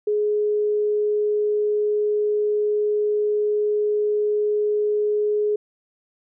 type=tone; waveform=sine; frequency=419.4 Hz; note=G#4; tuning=17 cents sharp; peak=-18 dBFS; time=0.07-5.56 s; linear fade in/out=5 ms; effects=none